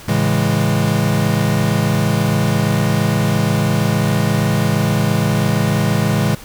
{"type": "chord", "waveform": "square", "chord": "A major seventh", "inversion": "none", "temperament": "equal", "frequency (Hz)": [110, 138.59, 164.81, 207.7], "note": ["A2", "C#3", "E3", "G#3"], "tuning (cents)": [0, 0, 0, 0], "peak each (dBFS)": -20, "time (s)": [0.08, 6.35], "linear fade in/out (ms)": 5, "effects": ["pink hiss -37 dBFS RMS until 6.44 s"]}